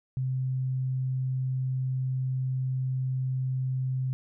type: tone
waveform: sine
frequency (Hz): 130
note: C3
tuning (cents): -11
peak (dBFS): -26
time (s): 0.17-4.13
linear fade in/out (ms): 0
effects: none